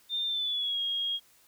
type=tone with pitch glide; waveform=sine; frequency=3607 to 3270 Hz; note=A7 to G#7; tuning=+42 to -28 cents; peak=-28 dBFS; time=0.09-1.2 s; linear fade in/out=50 ms; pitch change=-170 cents; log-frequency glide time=0.25-0.81 s; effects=white hiss -62 dBFS RMS until 1.47 s